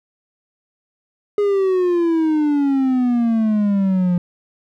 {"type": "exponential sweep", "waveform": "triangle", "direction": "down", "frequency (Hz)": [415.3, 174.61], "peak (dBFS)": -12, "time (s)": [1.38, 4.18], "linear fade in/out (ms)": 2, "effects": []}